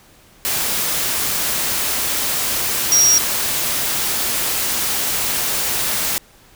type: tone in noise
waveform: sine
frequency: 5660 Hz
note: F8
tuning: 22 cents sharp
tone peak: -10 dBFS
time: 2.92-3.18 s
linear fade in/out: 0 ms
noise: white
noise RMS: -20 dBFS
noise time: 0.45-6.18 s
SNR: +7 dB
effects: pink hiss -49 dBFS RMS until 6.55 s